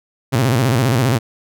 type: tone with vibrato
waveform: sawtooth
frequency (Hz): 123.6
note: B2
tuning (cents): +2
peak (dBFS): -9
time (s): 0.32-1.19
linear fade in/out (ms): 20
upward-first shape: square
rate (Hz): 15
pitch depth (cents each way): 150
effects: none